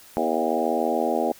harmonic tone with a mistuned harmonic, 80.5 Hz, E2, 41 cents flat, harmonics 3 / 4 / 5 / 6 / 7 / 8 / 9 / 10, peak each -29 / -29 / -29 / -29 / -29 / -29 / -29 / -29 dBFS, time 0.17-1.32 s, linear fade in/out 0 ms, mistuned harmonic 8, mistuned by +16 cents, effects white hiss -49 dBFS RMS until 1.39 s

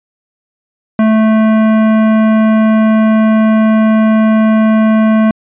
sine tone with hard clipping, 219 Hz, A3, 8 cents flat, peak -8 dBFS, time 0.99-5.31 s, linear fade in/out 2 ms, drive 15 dB, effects resampled to 8000 Hz

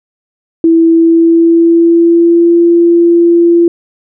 sine tone with pitch glide, 329.6 to 341.2 Hz, E4 to F4, 0 to -40 cents, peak -3 dBFS, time 0.64-3.68 s, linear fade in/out 2 ms, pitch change +60 cents, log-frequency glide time 0.89-2.57 s, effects none

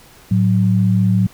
sine tone pair together, 110 / 184.86 Hz, A2 / F#3, 0 / -1 cents, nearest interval major sixth, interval 899 cents, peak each -14 dBFS, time 0.31-1.27 s, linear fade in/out 5 ms, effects pink hiss -45 dBFS RMS until 1.33 s

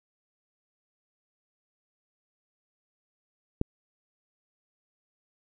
click, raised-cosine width 3 ms, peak -12 dBFS, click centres 3.614 s, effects none

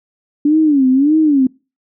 sine tone with vibrato, 285.2 Hz, C#4, 49 cents sharp, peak -8 dBFS, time 0.45-1.47 s, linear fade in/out 5 ms, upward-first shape sine, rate 1.7 Hz, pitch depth 180 cents each way, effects noise-tail reverb RT60 0.3 s tail -24 dB re dry

